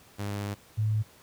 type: tone pair in turn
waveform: sawtooth / sine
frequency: 101.7 / 107.75 Hz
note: G#2 / A2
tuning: -36 / -36 cents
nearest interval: minor second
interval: 100 cents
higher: second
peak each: -27 / -23 dBFS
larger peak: second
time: 0.18-0.55 / 0.77-1.03 s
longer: first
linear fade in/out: 20 ms
effects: pink hiss -56 dBFS RMS until 1.22 s + high-pass 60 Hz 12 dB/octave